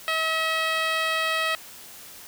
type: tone with band-pass filter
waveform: 10% pulse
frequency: 642 Hz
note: E5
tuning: 46 cents flat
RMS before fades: -25 dBFS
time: 0.08-1.55 s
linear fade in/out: 0 ms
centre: 1800 Hz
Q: 0.52
effects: white hiss -44 dBFS RMS until 2.27 s